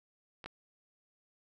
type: clicks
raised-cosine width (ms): 0.3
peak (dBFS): -30 / -25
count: 2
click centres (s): 0.442 / 0.46
effects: none